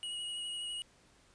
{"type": "tone with vibrato", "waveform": "square", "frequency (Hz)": 2897, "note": "F#7", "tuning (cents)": -37, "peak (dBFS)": -38, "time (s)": [0.03, 0.82], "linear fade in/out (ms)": 0, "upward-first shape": "triangle", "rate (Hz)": 12, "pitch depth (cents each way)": 19, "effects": ["pink hiss -65 dBFS RMS until 1.34 s", "resampled to 22050 Hz"]}